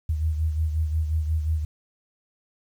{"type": "beating tone pair", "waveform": "sine", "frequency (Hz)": [78.1, 83.7], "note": ["D#2", "E2"], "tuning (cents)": [7, 27], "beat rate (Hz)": 5.6, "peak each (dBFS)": [-22, -31], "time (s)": [0.09, 1.65], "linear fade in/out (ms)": 5, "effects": ["9-bit"]}